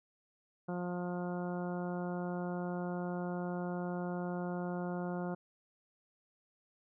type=harmonic tone; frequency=177.5 Hz; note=F3; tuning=28 cents sharp; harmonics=1 / 2 / 3 / 4 / 5 / 6 / 7 / 8; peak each=-37 / -42 / -44 / -45 / -50 / -53 / -54 / -51 dBFS; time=0.68-5.35 s; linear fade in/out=10 ms; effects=none